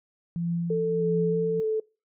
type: tone with tremolo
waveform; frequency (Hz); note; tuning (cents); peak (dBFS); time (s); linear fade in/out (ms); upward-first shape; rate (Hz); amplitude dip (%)
sine; 170.3; F3; -43; -24; 0.36-1.6; 0; triangle; 1.5; 60
type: tone with vibrato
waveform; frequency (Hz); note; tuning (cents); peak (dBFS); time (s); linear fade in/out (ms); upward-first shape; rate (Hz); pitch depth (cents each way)
sine; 440; A4; 0; -23; 0.7-1.8; 5; square; 1.6; 13
effects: noise-tail reverb RT60 0.3 s tail -24 dB re dry